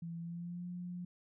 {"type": "tone with pitch glide", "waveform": "sine", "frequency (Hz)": [167.8, 177.57], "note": ["E3", "F3"], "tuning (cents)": [31, 29], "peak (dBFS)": -40, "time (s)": [0.02, 1.05], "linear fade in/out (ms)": 5, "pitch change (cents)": 98, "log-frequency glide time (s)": [0.19, 0.67], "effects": []}